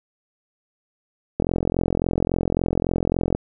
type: click train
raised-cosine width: 2 ms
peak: -7 dBFS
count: 86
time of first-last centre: 1.4-3.35 s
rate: 43.6 Hz
effects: none